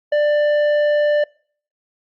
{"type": "tone with tanh clipping", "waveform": "sine", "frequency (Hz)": 592, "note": "D5", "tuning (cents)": 14, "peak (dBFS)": -15, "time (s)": [0.12, 1.24], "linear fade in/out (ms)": 5, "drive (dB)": 9, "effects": ["noise-tail reverb RT60 0.5 s tail -25 dB re dry", "Opus 48 kbps"]}